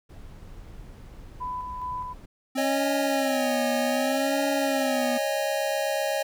brown noise, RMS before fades -43 dBFS, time 0.09-2.26 s, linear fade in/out 10 ms
sine tone with tremolo, 999 Hz, B5, 20 cents sharp, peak -29 dBFS, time 1.4-2.14 s, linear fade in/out 20 ms, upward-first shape square, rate 2.4 Hz, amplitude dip 35%
square tone with vibrato, 261.4 Hz, C4, 1 cent flat, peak -28 dBFS, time 2.55-5.18 s, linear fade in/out 10 ms, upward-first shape sine, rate 0.65 Hz, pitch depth 120 cents each way
square chord, C# suspended second, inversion none, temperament equal with one note detuned, 554.4 / 622.3 / 816.8 Hz, C#5 / D#5 / G#5, 0 / 0 / -29 cents, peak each -29 / -29 / -32 dBFS, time 2.57-6.23 s, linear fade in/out 10 ms
effects none

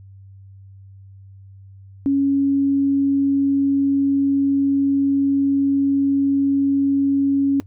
sine tone, 277.2 Hz, C#4, in tune, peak -14 dBFS, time 2.06-7.6 s, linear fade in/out 0 ms, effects noise-tail reverb RT60 0.1 s tail -20 dB re dry + added 97 Hz sine -40 dBFS peak until 7.66 s

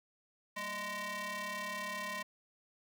sawtooth ring-modulated tone, 419.3 Hz, G#4, 17 cents sharp, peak -31 dBFS, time 0.56-2.23 s, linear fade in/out 10 ms, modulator 1450 Hz, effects none

